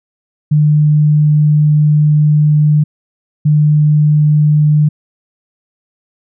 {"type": "tone bursts at uneven times", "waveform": "sine", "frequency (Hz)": 150.4, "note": "D3", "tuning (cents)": 42, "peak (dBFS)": -6, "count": 2, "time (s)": [[0.51, 2.84], [3.45, 4.89]], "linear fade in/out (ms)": 10, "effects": []}